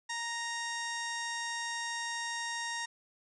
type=harmonic tone; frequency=932.3 Hz; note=A#5; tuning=in tune; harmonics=1 / 2 / 3 / 4 / 5 / 6 / 7 / 8 / 9 / 10; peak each=-40 / -38 / -49 / -44 / -54 / -43 / -49 / -48 / -55 / -53 dBFS; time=0.09-2.86 s; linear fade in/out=10 ms; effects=none